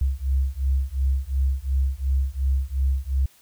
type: beating tone pair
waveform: sine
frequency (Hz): 65.7 / 68.5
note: C2 / C#2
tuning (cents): +8 / -20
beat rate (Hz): 2.8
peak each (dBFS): -23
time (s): 0.01-3.26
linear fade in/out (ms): 5
effects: white hiss -56 dBFS RMS until 3.41 s